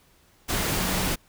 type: tone in noise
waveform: sine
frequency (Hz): 186.6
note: F#3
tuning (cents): +15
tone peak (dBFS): -31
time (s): 0.78-1.09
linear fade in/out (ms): 20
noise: pink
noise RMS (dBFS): -26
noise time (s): 0.48-1.16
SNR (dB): -8
effects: pink hiss -60 dBFS RMS until 1.28 s